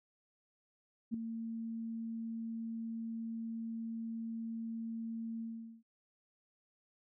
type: tone with ADSR envelope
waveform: sine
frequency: 227.1 Hz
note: A#3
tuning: 45 cents flat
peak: -30 dBFS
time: 1.11-5.83 s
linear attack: 32 ms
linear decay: 3 ms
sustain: -8 dB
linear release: 420 ms
effects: none